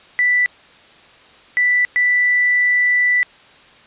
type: tone bursts at uneven times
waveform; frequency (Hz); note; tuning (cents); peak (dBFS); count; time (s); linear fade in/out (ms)
sine; 1975.5; B6; 0; -12; 3; 0.19-0.46 / 1.57-1.85 / 1.96-3.23; 0
effects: white hiss -46 dBFS RMS until 3.86 s + resampled to 8000 Hz